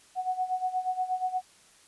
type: tone with tremolo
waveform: sine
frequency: 740 Hz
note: F#5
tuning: in tune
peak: -24 dBFS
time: 0.15-1.42 s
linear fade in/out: 50 ms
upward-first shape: sine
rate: 8.4 Hz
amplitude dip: 80%
effects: white hiss -58 dBFS RMS until 1.87 s + resampled to 24000 Hz